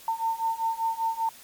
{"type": "beating tone pair", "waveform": "sine", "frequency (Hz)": [901, 906.1], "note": ["A5", "A#5"], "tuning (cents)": [41, -49], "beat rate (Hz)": 5.1, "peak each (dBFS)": [-29, -27], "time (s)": [0.08, 1.29], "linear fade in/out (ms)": 2, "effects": ["white hiss -49 dBFS RMS until 1.43 s", "MP3 96 kbps"]}